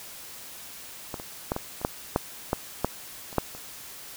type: clicks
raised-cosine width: 1 ms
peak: -18 / -24 / -11 / -15 / -25 / -9 / -7 / -9 / -8 / -28 / -7 / -27 dBFS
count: 12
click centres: 1.142 / 1.199 / 1.519 / 1.564 / 1.815 / 1.849 / 2.161 / 2.531 / 2.846 / 3.328 / 3.383 / 3.55 s
effects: white hiss -43 dBFS RMS until 4.16 s